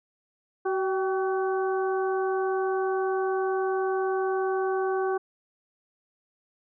harmonic tone with a mistuned harmonic, 377.9 Hz, F#4, 37 cents sharp, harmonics 1 / 2 / 3 / 4, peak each -25 / -31 / -35 / -37 dBFS, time 0.65-5.18 s, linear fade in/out 10 ms, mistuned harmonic 2, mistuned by +44 cents, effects none

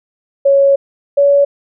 sine tone pair in turn, 554.4 / 565.7 Hz, C#5 / C#5, 0 / +35 cents, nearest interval unison, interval 35 cents, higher second, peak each -6 dBFS, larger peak neither, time 0.45-0.76 / 1.17-1.45 s, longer first, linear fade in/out 10 ms, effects none

